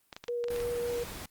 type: clicks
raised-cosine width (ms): 0.2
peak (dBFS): -24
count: 8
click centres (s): 0.128 / 0.165 / 0.24 / 0.282 / 0.441 / 0.484 / 0.562 / 0.603
type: tone with vibrato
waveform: sine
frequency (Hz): 478.9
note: A#4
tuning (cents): +47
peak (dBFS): -30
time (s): 0.28-1.04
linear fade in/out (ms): 10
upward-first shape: triangle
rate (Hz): 5.3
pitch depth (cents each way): 10
type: noise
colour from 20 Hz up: pink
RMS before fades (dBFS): -42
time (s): 0.5-1.26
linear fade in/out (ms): 5
effects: white hiss -70 dBFS RMS until 1.3 s + Opus 32 kbps